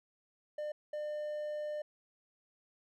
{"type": "tone bursts at uneven times", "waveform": "triangle", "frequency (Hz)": 600, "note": "D5", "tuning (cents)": 37, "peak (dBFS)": -34, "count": 2, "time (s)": [[0.58, 0.72], [0.93, 1.82]], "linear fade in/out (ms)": 5, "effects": []}